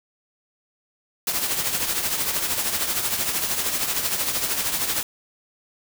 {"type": "noise with tremolo", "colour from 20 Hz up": "white", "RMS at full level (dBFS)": -22, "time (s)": [1.27, 5.03], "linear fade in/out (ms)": 2, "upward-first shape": "triangle", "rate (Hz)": 13, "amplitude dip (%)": 60, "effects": []}